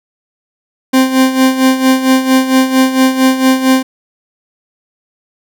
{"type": "tone with tremolo", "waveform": "40% pulse", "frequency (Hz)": 261.6, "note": "C4", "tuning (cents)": 0, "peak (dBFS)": -4, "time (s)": [0.93, 3.83], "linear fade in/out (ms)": 10, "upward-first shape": "sine", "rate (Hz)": 4.4, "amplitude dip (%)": 70, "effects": []}